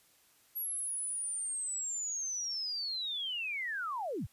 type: linear sweep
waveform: sine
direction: down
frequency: 11550 to 48.99 Hz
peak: -34 dBFS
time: 0.55-4.27 s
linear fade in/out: 20 ms
effects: white hiss -66 dBFS RMS until 4.32 s + resampled to 32000 Hz